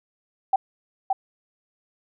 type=tone with echo; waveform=sine; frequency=772 Hz; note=G5; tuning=27 cents flat; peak=-15 dBFS; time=0.53-0.56 s; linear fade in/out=5 ms; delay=570 ms; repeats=1; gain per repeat=-3 dB; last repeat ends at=1.13 s; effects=none